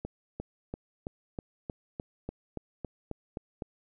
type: accelerating click train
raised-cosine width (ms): 2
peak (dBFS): -22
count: 13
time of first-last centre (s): 0.05-3.622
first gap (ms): 350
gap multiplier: 0.97
effects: none